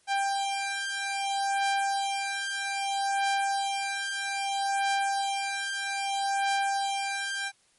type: beating tone pair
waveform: sawtooth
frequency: 791 / 791.62 Hz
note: G5 / G5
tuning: +15 / +17 cents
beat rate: 0.62 Hz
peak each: -26 dBFS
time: 0.07-7.52 s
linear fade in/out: 50 ms
effects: white hiss -65 dBFS RMS until 7.78 s + MP3 48 kbps